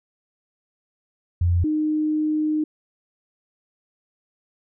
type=tone pair in turn; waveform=sine; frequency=87.31 / 307 Hz; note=F2 / D#4; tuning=0 / -23 cents; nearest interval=octave + minor seventh; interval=2177 cents; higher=second; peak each=-16 / -19 dBFS; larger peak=first; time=1.41-1.64 / 1.64-2.64 s; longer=second; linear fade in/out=5 ms; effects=none